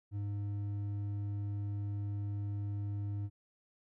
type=tone with hard clipping; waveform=sine; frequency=101.8 Hz; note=G#2; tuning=34 cents flat; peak=-36 dBFS; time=0.11-3.3 s; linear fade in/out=50 ms; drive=5 dB; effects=none